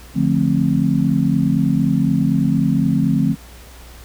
sine chord, D minor seventh, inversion none, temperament just, 146.83 / 176.2 / 220.2 / 264.3 Hz, D3 / F3 / A3 / C4, 0 / +16 / +2 / +18 cents, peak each -19 dBFS, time 0.14-3.36 s, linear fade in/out 50 ms, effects added 60 Hz sine -39 dBFS peak until 4.04 s + pink hiss -43 dBFS RMS until 4.04 s

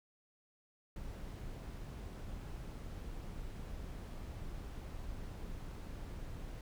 brown noise, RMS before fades -45 dBFS, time 0.96-6.61 s, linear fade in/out 2 ms, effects none

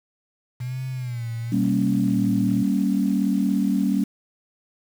sine tone with vibrato, 122.5 Hz, B2, 14 cents flat, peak -26 dBFS, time 0.6-2.63 s, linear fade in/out 10 ms, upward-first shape sine, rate 1 Hz, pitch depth 110 cents each way
sine chord, G diminished, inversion none, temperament equal, 196 / 233.1 / 277.2 Hz, G3 / Bb3 / Db4, 0 / 0 / 0 cents, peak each -21 / -24 / -23 dBFS, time 1.52-4.04 s, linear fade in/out 5 ms
effects tanh soft clip ceiling -8 dBFS + 7-bit

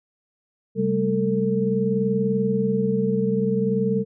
sine tone cluster, 132.8 / 195.8 / 216.3 / 448.3 Hz, C3 / G3 / A3 / A4, +26 / -2 / -29 / +32 cents, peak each -29 / -22 / -28 / -23 dBFS, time 0.75-4.05 s, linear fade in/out 50 ms, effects none

